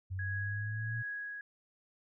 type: exponential sweep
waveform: sine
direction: up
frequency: 92.5 to 116.6 Hz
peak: -35 dBFS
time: 0.1-1.03 s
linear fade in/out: 20 ms
type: tone with tremolo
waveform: sine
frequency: 1661.2 Hz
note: G#6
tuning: in tune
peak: -36 dBFS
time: 0.19-1.41 s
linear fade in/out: 2 ms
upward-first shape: triangle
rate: 1.4 Hz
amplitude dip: 50%
effects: none